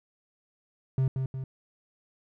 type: tone with echo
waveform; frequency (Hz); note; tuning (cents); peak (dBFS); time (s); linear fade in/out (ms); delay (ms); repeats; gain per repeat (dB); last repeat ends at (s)
triangle; 131.9; C3; +14; -20; 0.98-1.08; 2; 180; 2; -5; 1.44
effects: none